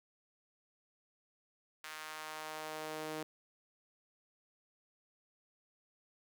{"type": "tone with high-pass filter sweep", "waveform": "sawtooth", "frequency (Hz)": 155.56, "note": "D#3", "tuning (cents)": 0, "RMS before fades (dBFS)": -44, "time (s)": [1.84, 3.23], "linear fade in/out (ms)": 0, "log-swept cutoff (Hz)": [1500, 360], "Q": 1.2, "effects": []}